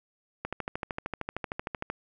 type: click train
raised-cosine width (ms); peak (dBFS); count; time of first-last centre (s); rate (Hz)
0.5; -17; 20; 0.45-1.9; 13.1
effects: none